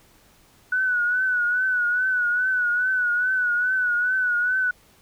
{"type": "tone with vibrato", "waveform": "sine", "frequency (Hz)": 1480, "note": "F#6", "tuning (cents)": 0, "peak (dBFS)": -19, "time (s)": [0.72, 4.71], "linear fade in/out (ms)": 5, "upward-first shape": "triangle", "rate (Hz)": 2.4, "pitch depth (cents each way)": 68, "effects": ["pink hiss -56 dBFS RMS until 5.01 s"]}